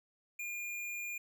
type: tone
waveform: square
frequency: 2416 Hz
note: D7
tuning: 48 cents sharp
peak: -39 dBFS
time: 0.39-1.18 s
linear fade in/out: 5 ms
effects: none